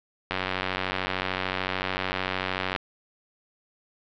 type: click train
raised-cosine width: 0.3 ms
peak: -10 dBFS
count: 230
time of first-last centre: 0.31-2.762 s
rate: 93.4 Hz
effects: low-pass 4000 Hz 12 dB/octave